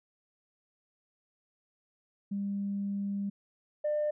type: tone pair in turn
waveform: sine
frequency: 200 / 599.3 Hz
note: G3 / D5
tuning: +35 / +35 cents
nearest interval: octave + perfect fifth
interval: 1900 cents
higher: second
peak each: -30 / -26 dBFS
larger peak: second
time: 2.31-3.3 / 3.84-4.11 s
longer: first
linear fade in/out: 10 ms
effects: tanh soft clip ceiling -24 dBFS